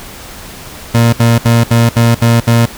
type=tone bursts; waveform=30% pulse; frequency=116.7 Hz; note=A#2; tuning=2 cents sharp; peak=-3 dBFS; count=7; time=0.94-2.66 s; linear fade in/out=10 ms; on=190 ms; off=65 ms; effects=pink hiss -30 dBFS RMS until 2.77 s